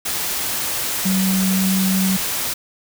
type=tone in noise; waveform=sine; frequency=189.6 Hz; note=F#3; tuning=43 cents sharp; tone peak=-16 dBFS; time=1.05-2.17 s; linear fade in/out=10 ms; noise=white; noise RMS=-23 dBFS; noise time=0.05-2.54 s; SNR=+4 dB; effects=none